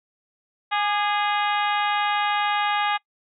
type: harmonic tone with a mistuned harmonic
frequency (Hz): 413.8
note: G#4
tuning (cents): -6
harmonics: 2 / 3 / 4 / 5 / 6 / 7 / 8 / 9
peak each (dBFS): -23 / -27 / -29 / -31 / -33 / -34 / -35 / -36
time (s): 0.71-2.98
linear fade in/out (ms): 20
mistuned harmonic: 3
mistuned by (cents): -40
effects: noise-tail reverb RT60 0.1 s tail -23 dB re dry